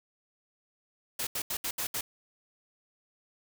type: noise bursts at uneven times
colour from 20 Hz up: white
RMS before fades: -33 dBFS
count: 6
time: 1.19-1.27 / 1.35-1.42 / 1.5-1.57 / 1.64-1.71 / 1.78-1.87 / 1.94-2.01 s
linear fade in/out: 5 ms
effects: none